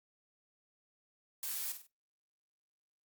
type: noise with echo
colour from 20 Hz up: blue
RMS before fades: -39 dBFS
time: 1.43-1.72 s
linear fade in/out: 0 ms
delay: 49 ms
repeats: 3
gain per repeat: -8 dB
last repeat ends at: 1.867 s
effects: noise-tail reverb RT60 0.2 s tail -19 dB re dry + Opus 48 kbps